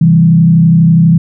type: tone with frequency modulation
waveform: sine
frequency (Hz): 165.4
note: E3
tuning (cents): +6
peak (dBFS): -3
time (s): 0.01-1.18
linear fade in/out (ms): 5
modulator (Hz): 32.2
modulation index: 0.7
effects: none